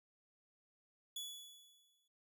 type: tone with exponential decay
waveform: sawtooth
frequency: 3412 Hz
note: G#7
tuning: 46 cents sharp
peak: -38 dBFS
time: 1.16-2.08 s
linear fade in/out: 5 ms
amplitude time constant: 200 ms
effects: none